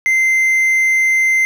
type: tone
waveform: triangle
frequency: 2078 Hz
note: C7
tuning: 12 cents flat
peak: -9 dBFS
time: 0.06-1.45 s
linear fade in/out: 0 ms
effects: none